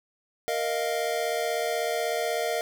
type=chord; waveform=square; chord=Bb suspended fourth; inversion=none; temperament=equal; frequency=466.2 / 622.3 / 698.5 Hz; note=Bb4 / Eb5 / F5; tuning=0 / 0 / 0 cents; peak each=-31 dBFS; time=0.48-2.61 s; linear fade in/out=0 ms; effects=none